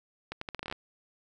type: accelerating click train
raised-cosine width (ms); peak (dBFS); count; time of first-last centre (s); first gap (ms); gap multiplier
0.3; -20; 11; 0.32-0.725; 94; 0.79
effects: none